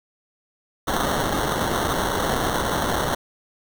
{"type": "noise with sample-and-hold", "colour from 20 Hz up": "blue", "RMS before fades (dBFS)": -23, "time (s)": [0.87, 3.15], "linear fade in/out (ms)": 10, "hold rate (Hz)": 2450, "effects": []}